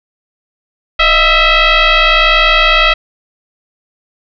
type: tone with frequency modulation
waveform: sine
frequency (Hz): 622.3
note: D#5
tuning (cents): 0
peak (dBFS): -6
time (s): 0.99-2.94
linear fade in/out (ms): 10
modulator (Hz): 653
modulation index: 4.7
effects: none